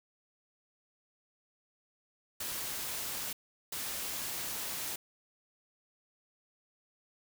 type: noise bursts at uneven times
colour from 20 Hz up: white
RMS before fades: -38 dBFS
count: 2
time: 2.4-3.33 / 3.72-4.96 s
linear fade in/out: 5 ms
effects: none